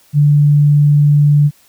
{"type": "tone", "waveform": "sine", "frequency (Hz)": 146.4, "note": "D3", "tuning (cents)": -5, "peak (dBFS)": -6, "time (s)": [0.13, 1.51], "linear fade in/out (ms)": 50, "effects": ["white hiss -50 dBFS RMS until 1.68 s"]}